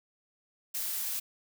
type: noise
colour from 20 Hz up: blue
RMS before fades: -34 dBFS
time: 0.74-1.2 s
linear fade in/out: 10 ms
effects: none